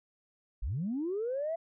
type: linear sweep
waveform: sine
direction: up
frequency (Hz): 37.46 to 676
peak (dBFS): -30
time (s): 0.62-1.56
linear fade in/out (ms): 10
effects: tanh soft clip ceiling -26 dBFS